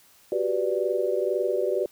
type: chord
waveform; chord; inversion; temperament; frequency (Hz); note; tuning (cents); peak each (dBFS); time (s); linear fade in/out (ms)
sine; G major seventh; third; equal; 370 / 392 / 493.9 / 587.3; F#4 / G4 / B4 / D5; 0 / 0 / 0 / 0; -28; 0.32-1.86; 2
effects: white hiss -57 dBFS RMS until 1.91 s